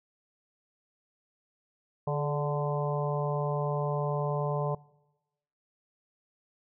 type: harmonic tone with a mistuned harmonic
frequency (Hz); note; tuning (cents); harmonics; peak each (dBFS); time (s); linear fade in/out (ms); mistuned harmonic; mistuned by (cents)
146.83; D3; 0; 1 / 3 / 4 / 5 / 6 / 7; -30 / -35 / -34 / -38 / -39 / -38; 2.07-4.75; 5; 3; -41
effects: noise-tail reverb RT60 1.0 s tail -23 dB re dry